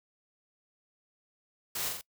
white noise with echo, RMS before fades -35 dBFS, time 1.75-1.89 s, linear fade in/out 5 ms, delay 41 ms, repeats 3, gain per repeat -3 dB, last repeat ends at 2.013 s, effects noise-tail reverb RT60 0.1 s tail -23 dB re dry

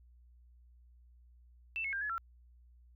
sine tone with pitch steps, 2662 / 2184 / 1595 / 1700 / 1349 Hz, E7 / C#7 / G6 / G#6 / E6, +16 / -26 / +30 / +40 / +40 cents, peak -34 dBFS, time 1.76-2.18 s, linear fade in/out 0 ms, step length 84 ms, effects added 60 Hz sine -58 dBFS peak until 2.95 s

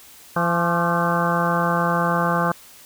harmonic tone with a mistuned harmonic, 170.8 Hz, F3, 38 cents flat, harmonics 1 / 2 / 3 / 4 / 5 / 6 / 7 / 8 / 9, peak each -23 / -31 / -26 / -27 / -27 / -26 / -25 / -31 / -27 dBFS, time 0.36-2.52 s, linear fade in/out 5 ms, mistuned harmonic 6, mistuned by +73 cents, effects white hiss -46 dBFS RMS until 2.85 s

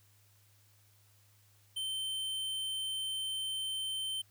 square tone, 3100 Hz, G7, 20 cents flat, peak -35 dBFS, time 1.76-4.22 s, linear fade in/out 10 ms, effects added 102 Hz sine -65 dBFS peak until 4.3 s + white hiss -68 dBFS RMS until 4.3 s

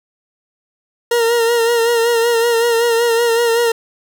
40% pulse tone with vibrato, 466.2 Hz, A#4, in tune, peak -11 dBFS, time 1.11-3.72 s, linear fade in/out 5 ms, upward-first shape sine, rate 5.3 Hz, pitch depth 41 cents each way, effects none

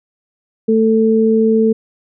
sine tone pair together, 221.6 / 443.1 Hz, A3 / A4, +13 / +12 cents, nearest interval octave, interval 1199 cents, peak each -12 dBFS, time 0.68-1.73 s, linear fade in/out 10 ms, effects none

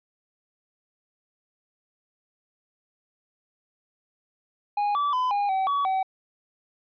triangle tone with pitch steps, 823 / 1155 / 1010 / 814 / 765 / 1132 / 762 Hz, G#5 / D6 / B5 / G#5 / G5 / C#6 / G5, -16 / -29 / +39 / -35 / -42 / +36 / -49 cents, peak -20 dBFS, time 4.77-6.03 s, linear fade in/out 5 ms, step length 180 ms, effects resampled to 11025 Hz

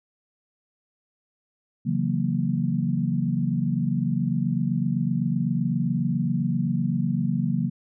sine chord, F# dominant seventh, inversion second, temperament equal with one note detuned, 137.24 / 164.81 / 185 / 233.1 Hz, C#3 / E3 / F#3 / A#3, -17 / 0 / 0 / 0 cents, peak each -27 dBFS, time 1.85-7.7 s, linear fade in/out 20 ms, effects none

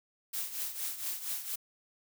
blue noise with tremolo, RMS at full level -34 dBFS, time 0.33-1.56 s, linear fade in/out 10 ms, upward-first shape triangle, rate 4.3 Hz, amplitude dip 75%, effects none

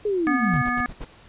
sine linear sweep, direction down, 429.1 to 123.47 Hz, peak -20 dBFS, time 0.05-0.62 s, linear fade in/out 5 ms
harmonic tone, 244.5 Hz, B3, 17 cents flat, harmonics 1 / 3 / 5 / 7 / 9, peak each -27 / -31 / -26 / -26 / -33 dBFS, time 0.27-0.86 s, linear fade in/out 0 ms
brown noise bursts, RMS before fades -32 dBFS, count 5, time 0.53-1.051 s, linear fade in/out 10 ms, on 49 ms, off 69 ms
effects pink hiss -50 dBFS RMS until 1.28 s + resampled to 8000 Hz

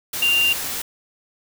sine tone in noise, 2787 Hz, F7, 4 cents flat, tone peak -15 dBFS, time 0.22-0.53 s, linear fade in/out 5 ms, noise white, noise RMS -27 dBFS, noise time 0.13-0.82 s, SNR +9 dB, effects none

